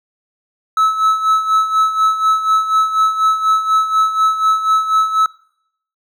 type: tone with tremolo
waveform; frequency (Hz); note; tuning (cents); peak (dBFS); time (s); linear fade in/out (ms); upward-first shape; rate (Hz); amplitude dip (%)
triangle; 1299; E6; -26; -7; 0.77-5.26; 2; sine; 4.1; 70
effects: noise-tail reverb RT60 0.7 s tail -22 dB re dry